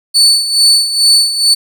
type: tone with tremolo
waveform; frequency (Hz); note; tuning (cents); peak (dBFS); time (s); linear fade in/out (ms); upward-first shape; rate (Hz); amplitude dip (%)
35% pulse; 4485; C#8; +19; -3; 0.14-1.55; 20; sine; 2.3; 70
effects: none